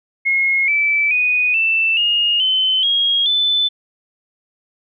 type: tone with pitch steps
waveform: sine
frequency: 2161 / 2316 / 2482 / 2661 / 2851 / 3056 / 3275 / 3511 Hz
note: C#7 / D7 / D#7 / E7 / F7 / G7 / G#7 / A7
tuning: -45 / -25 / -5 / +16 / +35 / -45 / -25 / -4 cents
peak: -13 dBFS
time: 0.25-3.69 s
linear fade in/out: 20 ms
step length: 430 ms
effects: none